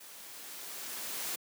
white noise with level ramp, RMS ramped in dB -51 to -36 dBFS, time 0-1.36 s, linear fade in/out 10 ms, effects high-pass 200 Hz 12 dB/octave

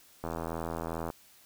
click train, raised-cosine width 1 ms, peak -21 dBFS, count 72, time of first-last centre 0.24-1.102 s, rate 82.4 Hz, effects white hiss -59 dBFS RMS until 1.45 s

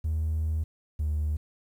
triangle tone pair in turn, 78.8 / 75.81 Hz, D#2 / D#2, +23 / -44 cents, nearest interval minor second, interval 67 cents, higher first, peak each -22 dBFS, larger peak neither, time 0.04-0.64 / 0.99-1.37 s, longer first, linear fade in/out 10 ms, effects tanh soft clip ceiling -21 dBFS + 10-bit

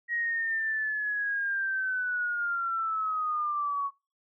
sine linear sweep, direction down, 1897 to 1108.7 Hz, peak -27 dBFS, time 0.08-3.91 s, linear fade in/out 50 ms, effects noise-tail reverb RT60 0.3 s tail -22 dB re dry

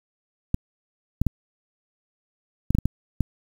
clicks, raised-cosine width 5 ms, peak -8 dBFS, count 8, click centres 0.544 / 1.216 / 1.267 / 2.706 / 2.75 / 2.786 / 2.856 / 3.207 s, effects 7-bit

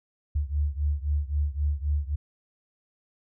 sine beating tone pair, 71.8 / 75.6 Hz, D2 / D#2, -39 / -49 cents, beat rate 3.8 Hz, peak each -26 / -28 dBFS, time 0.35-2.16 s, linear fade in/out 10 ms, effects none

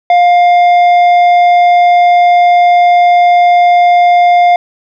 sine tone with tanh clipping, 705 Hz, F5, 16 cents sharp, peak -5 dBFS, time 0.1-4.56 s, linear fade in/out 2 ms, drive 8 dB, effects none

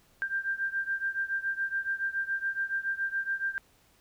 sine beating tone pair, 1582 / 1589.1 Hz, G6 / G6, +15 / +23 cents, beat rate 7.1 Hz, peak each -31 / -33 dBFS, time 0.22-3.58 s, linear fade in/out 0 ms, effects pink hiss -64 dBFS RMS until 4 s

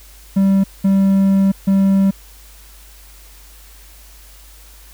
triangle tone bursts at uneven times, 194.6 Hz, G3, 12 cents flat, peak -8 dBFS, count 3, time 0.36-0.64 / 0.84-1.52 / 1.67-2.11 s, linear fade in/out 10 ms, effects added 50 Hz sine -41 dBFS peak until 4.93 s + white hiss -45 dBFS RMS until 4.93 s

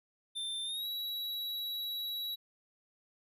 square tone with pitch glide, 3573 to 3896 Hz, A7 to B7, +26 to -24 cents, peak -36 dBFS, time 0.35-2.36 s, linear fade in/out 20 ms, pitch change +150 cents, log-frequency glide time 0.64-0.87 s, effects none

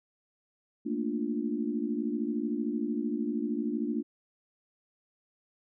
sine chord, Bb major seventh, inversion third, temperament equal, 220 / 233.1 / 293.7 / 349.2 Hz, A3 / Bb3 / D4 / F4, 0 / 0 / 0 / 0 cents, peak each -35 / -33 / -33 / -37 dBFS, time 0.85-4.03 s, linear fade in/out 20 ms, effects none

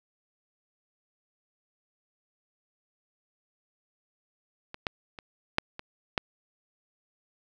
clicks, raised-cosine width 0.3 ms, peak -23 / -12 / -25 / -6 / -22 / -9 dBFS, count 6, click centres 4.744 / 4.868 / 5.188 / 5.584 / 5.794 / 6.178 s, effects none

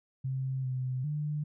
sine tone with pitch steps, 132.2 / 128.7 / 149.4 Hz, C3 / C3 / D3, +18 / -28 / +30 cents, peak -30 dBFS, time 0.24-1.44 s, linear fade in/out 10 ms, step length 400 ms, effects none

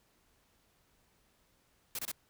white noise bursts, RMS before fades -38 dBFS, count 3, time 1.95-2.116 s, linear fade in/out 2 ms, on 38 ms, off 26 ms, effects pink hiss -71 dBFS RMS until 2.29 s

